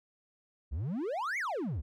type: exponential two-way sweep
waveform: triangle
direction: up then down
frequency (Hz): 60.3 to 2298 to 60.3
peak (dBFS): -30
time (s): 0.71-1.82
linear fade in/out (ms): 20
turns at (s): 1.38
effects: none